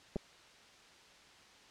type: clicks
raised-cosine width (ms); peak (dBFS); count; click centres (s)
2; -24; 2; 0.159 / 0.164
effects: white hiss -59 dBFS RMS until 1.7 s + low-pass 5000 Hz 12 dB/octave